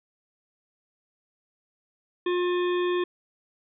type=harmonic tone with a mistuned harmonic; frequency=356 Hz; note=F4; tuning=33 cents sharp; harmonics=1 / 3 / 5 / 7 / 9 / 10; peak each=-23 / -33 / -37 / -40 / -42 / -43 dBFS; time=2.26-3.04 s; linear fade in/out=5 ms; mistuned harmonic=9; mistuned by=+35 cents; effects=none